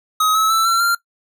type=tone with pitch steps; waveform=square; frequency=1266 / 1294.8 / 1324.3 / 1354.5 / 1385.4 Hz; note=D#6 / E6 / E6 / E6 / F6; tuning=+30 / -31 / +8 / +47 / -14 cents; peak=-14 dBFS; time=0.2-0.95 s; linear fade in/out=5 ms; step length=150 ms; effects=noise-tail reverb RT60 0.1 s tail -19 dB re dry